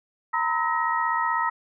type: tone cluster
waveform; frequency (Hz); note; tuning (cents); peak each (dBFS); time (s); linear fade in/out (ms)
sine; 928 / 1004 / 1288 / 1892; A#5 / B5 / E6 / A#6; -8 / +28 / -41 / +25; -26 / -29 / -26 / -29; 0.33-1.5; 10
effects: none